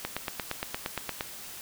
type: click train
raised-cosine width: 0.3 ms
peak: -14 dBFS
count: 11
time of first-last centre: 0.05-1.209 s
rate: 8.63 Hz
effects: white hiss -43 dBFS RMS until 1.61 s

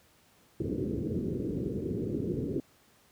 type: low-pass noise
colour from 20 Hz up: white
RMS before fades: -32 dBFS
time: 0.6-2.6 s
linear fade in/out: 2 ms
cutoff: 430 Hz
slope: 48 dB/octave
effects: pink hiss -63 dBFS RMS until 3.11 s + high-pass 80 Hz 12 dB/octave

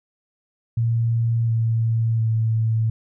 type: tone with pitch steps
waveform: sine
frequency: 115.6 / 113.75 / 111.92 Hz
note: A#2 / A#2 / A2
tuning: -14 / -42 / +30 cents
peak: -17 dBFS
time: 0.77-2.9 s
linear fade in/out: 5 ms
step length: 710 ms
effects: none

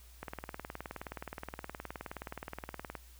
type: click train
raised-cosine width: 0.5 ms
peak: -25 dBFS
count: 53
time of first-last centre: 0.23-2.953 s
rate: 19.1 Hz
effects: added 60 Hz sine -54 dBFS peak until 3.19 s + white hiss -61 dBFS RMS until 3.19 s

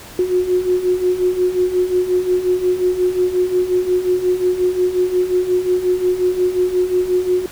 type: beating tone pair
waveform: sine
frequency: 359.6 / 365.2 Hz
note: F#4 / F#4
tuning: -49 / -23 cents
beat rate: 5.6 Hz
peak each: -20 / -15 dBFS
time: 0.19-7.46 s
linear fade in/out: 2 ms
effects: pink hiss -37 dBFS RMS until 7.51 s

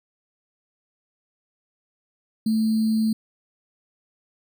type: tone with sample-and-hold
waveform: sine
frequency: 220.2 Hz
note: A3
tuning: 2 cents sharp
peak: -18 dBFS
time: 2.46-3.13 s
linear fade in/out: 5 ms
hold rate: 4410 Hz
effects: none

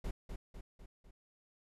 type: noise with echo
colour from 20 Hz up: brown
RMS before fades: -38 dBFS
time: 0.04-0.11 s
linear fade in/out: 5 ms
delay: 250 ms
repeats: 4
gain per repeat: -5 dB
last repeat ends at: 1.11 s
effects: resampled to 32000 Hz

